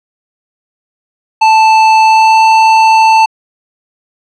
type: tone with pitch glide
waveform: square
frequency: 880 to 886.1 Hz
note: A5 to A5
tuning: 0 to +12 cents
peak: -4 dBFS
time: 1.41-3.26 s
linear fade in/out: 10 ms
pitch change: +12 cents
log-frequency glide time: 2.04-2.44 s
effects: low-pass 4000 Hz 12 dB/octave